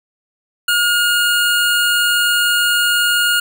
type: tone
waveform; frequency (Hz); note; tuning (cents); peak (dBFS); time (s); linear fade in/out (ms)
25% pulse; 1427; F6; +37; -9; 0.68-3.4; 5
effects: none